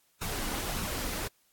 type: noise with flanger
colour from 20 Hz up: pink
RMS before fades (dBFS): -34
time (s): 0.21-1.28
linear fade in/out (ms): 10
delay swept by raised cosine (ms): 0.73 to 4.03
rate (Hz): 1.7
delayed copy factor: +0.5
effects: white hiss -69 dBFS RMS until 1.52 s + AAC 64 kbps